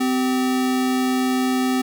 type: tone pair together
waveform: square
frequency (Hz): 256.6 / 387.2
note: C4 / G4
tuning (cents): -34 / -21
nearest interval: perfect fifth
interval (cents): 713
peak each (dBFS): -19 / -29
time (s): 0-1.82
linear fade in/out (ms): 10
effects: none